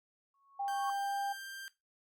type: tone with exponential growth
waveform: sine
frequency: 1105 Hz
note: C#6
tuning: 6 cents flat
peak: -34 dBFS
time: 0.34-0.9 s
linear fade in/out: 2 ms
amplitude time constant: 120 ms
type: tone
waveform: sine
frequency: 798 Hz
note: G5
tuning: 31 cents sharp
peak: -33 dBFS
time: 0.59-1.33 s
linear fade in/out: 10 ms
type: tone with pitch glide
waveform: sawtooth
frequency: 1568 to 1580.7 Hz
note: G6 to G6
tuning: 0 to +14 cents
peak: -40 dBFS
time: 0.68-1.68 s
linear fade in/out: 0 ms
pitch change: +14 cents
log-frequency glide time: 0.78-1.19 s
effects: noise-tail reverb RT60 0.2 s tail -17 dB re dry + Opus 48 kbps